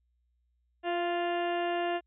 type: harmonic tone with a mistuned harmonic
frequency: 349.2 Hz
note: F4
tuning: in tune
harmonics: 1 / 2 / 3 / 4 / 5 / 6 / 7 / 8 / 9 / 10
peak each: -32 / -31 / -42 / -44 / -40 / -48 / -50 / -42 / -53 / -56 dBFS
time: 0.83-2.01 s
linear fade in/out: 50 ms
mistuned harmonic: 2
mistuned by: -19 cents
effects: added 60 Hz sine -70 dBFS peak until 2.06 s